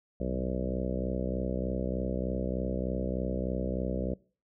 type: harmonic tone with a mistuned harmonic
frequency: 63.3 Hz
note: B1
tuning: 43 cents sharp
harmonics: 1 / 2 / 3 / 4 / 5 / 6 / 7 / 8 / 9 / 10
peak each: -35 / -42 / -35 / -39 / -41 / -41 / -41 / -39 / -39 / -46 dBFS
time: 0.2-4.14 s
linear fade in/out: 5 ms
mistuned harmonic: 2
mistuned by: +41 cents
effects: noise-tail reverb RT60 0.4 s tail -23 dB re dry